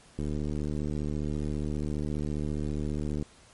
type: click train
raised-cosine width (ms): 3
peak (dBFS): -20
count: 228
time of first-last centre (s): 0.19-3.225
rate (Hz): 74.8
effects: pink hiss -56 dBFS RMS until 3.53 s + MP3 48 kbps